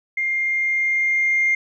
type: tone with level ramp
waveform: sine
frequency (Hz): 2113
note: C7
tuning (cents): +16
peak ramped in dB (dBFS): -19 to -14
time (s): 0.17-1.55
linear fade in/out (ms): 5
effects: tanh soft clip ceiling -11 dBFS